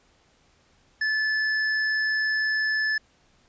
sine tone with tanh clipping, 1737 Hz, A6, 23 cents flat, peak -24 dBFS, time 1.01-2.98 s, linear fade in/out 5 ms, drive 13 dB, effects pink hiss -62 dBFS RMS until 3.48 s + resampled to 16000 Hz

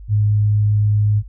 sine tone, 104.7 Hz, G#2, 15 cents sharp, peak -12 dBFS, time 0.08-1.23 s, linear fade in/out 50 ms, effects added 50 Hz sine -33 dBFS peak until 1.28 s

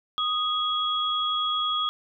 sine tone pair together, 1244 / 3326 Hz, D#6 / G#7, -1 / +2 cents, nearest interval octave + perfect fourth, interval 1703 cents, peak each -26 dBFS, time 0.18-1.89 s, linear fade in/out 0 ms, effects none

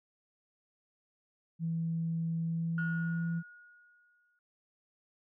sine tone with pitch glide, 164.81 to 167.98 Hz, E3 to E3, 0 to +33 cents, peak -30 dBFS, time 1.59-3.43 s, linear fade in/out 50 ms, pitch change +33 cents, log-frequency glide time 2.42-3.24 s
sine tone with exponential decay, 1444 Hz, F#6, 43 cents flat, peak -33 dBFS, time 2.78-4.39 s, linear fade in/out 2 ms, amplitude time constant 350 ms
effects tanh soft clip ceiling -23 dBFS

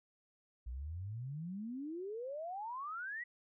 sine exponential sweep, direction up, 57.1 to 1981 Hz, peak -40 dBFS, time 0.66-3.24 s, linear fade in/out 10 ms, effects none

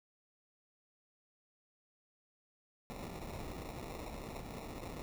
pink noise with sample-and-hold, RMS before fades -45 dBFS, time 2.9-5.02 s, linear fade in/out 0 ms, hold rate 1575 Hz, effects none

